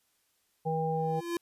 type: harmonic tone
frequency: 160.1 Hz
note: D#3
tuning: 50 cents sharp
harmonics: 1 / 3 / 5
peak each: -32 / -32 / -32 dBFS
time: 0.65-1.21 s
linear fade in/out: 20 ms
type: tone with exponential growth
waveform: square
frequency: 342.3 Hz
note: F4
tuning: 35 cents flat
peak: -28 dBFS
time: 0.91-1.37 s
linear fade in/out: 2 ms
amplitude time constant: 100 ms
effects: white hiss -73 dBFS RMS until 1.41 s + resampled to 32000 Hz